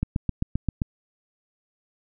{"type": "click train", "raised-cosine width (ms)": 5, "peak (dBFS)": -11, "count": 7, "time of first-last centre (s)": [0.03, 0.818], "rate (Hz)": 7.61, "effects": []}